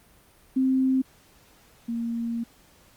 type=tone pair in turn; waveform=sine; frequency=262.2 / 232.5 Hz; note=C4 / A#3; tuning=+4 / -4 cents; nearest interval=major second; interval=208 cents; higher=first; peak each=-19 / -26 dBFS; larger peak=first; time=0.56-1.02 / 1.88-2.44 s; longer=second; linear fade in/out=10 ms; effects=pink hiss -57 dBFS RMS until 2.96 s + Opus 32 kbps